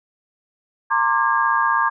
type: tone cluster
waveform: sine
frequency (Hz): 920 / 1061 / 1177 / 1628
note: A#5 / C6 / D6 / G#6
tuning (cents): -23 / +24 / +3 / -35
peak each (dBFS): -21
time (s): 0.9-1.9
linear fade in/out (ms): 20
effects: none